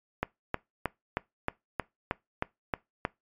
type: click train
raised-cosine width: 0.5 ms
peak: -12 dBFS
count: 10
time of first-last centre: 0.23-3.051 s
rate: 3.19 Hz
effects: noise-tail reverb RT60 0.2 s tail -22 dB re dry + MP3 96 kbps